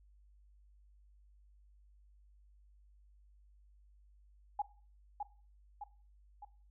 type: tone with echo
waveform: sine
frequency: 824 Hz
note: G#5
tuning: 14 cents flat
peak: -31 dBFS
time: 4.59-4.62 s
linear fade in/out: 5 ms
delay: 610 ms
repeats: 3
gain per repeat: -5 dB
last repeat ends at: 6.45 s
effects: noise-tail reverb RT60 0.4 s tail -18 dB re dry + added 50 Hz sine -61 dBFS peak until 6.7 s